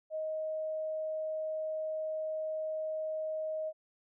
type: tone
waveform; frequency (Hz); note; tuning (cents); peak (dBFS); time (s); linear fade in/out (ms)
sine; 627; D#5; +13; -33; 0.1-3.73; 50
effects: none